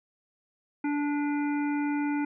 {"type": "harmonic tone with a mistuned harmonic", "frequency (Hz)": 291.1, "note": "D4", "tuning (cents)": -15, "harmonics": [1, 3, 5, 7, 8], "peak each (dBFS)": [-26, -36, -40, -43, -44], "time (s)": [0.84, 2.25], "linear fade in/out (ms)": 5, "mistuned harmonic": 8, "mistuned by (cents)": 55, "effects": []}